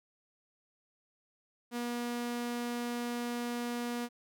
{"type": "tone", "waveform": "sawtooth", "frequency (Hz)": 240, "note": "B3", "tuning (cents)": -49, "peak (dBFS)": -30, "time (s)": [1.71, 4.09], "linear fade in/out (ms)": 50, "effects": []}